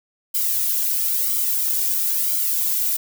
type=noise with flanger; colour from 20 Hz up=violet; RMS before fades=-21 dBFS; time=0.34-2.97 s; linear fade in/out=10 ms; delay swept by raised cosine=1.1 to 2.3 ms; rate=1 Hz; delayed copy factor=-0.75; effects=none